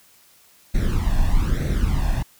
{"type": "noise with flanger", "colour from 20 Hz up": "brown", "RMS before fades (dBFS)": -19, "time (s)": [0.74, 2.23], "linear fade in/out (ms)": 10, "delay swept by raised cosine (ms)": [0.49, 1.17], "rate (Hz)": 1.1, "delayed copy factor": 0.75, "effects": ["white hiss -54 dBFS RMS until 2.39 s"]}